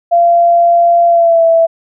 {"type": "tone with pitch glide", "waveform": "sine", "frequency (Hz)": [687, 661.3], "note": ["F5", "E5"], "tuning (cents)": [-29, 5], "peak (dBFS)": -5, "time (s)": [0.11, 1.67], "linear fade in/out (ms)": 20, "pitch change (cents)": -66, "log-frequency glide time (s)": [1.07, 1.44], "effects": []}